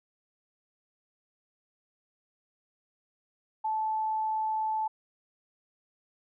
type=tone; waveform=sine; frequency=872 Hz; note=A5; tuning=16 cents flat; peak=-27 dBFS; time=3.64-4.88 s; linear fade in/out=10 ms; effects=none